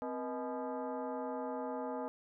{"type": "tone with frequency modulation", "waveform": "sine", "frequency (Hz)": 111.3, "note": "A2", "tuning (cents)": 20, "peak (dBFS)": -36, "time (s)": [0.02, 2.08], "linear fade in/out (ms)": 0, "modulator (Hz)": 371, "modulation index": 2.4, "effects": []}